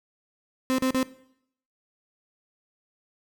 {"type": "tone bursts", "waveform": "35% pulse", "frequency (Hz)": 260, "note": "C4", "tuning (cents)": -11, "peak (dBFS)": -20, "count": 3, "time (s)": [0.7, 1.03], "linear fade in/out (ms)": 0, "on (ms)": 84, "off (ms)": 39, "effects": ["noise-tail reverb RT60 0.7 s tail -18 dB re dry"]}